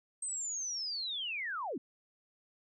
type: linear sweep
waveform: sine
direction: down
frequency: 8372 to 207.7 Hz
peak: -35 dBFS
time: 0.22-1.78 s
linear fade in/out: 5 ms
effects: none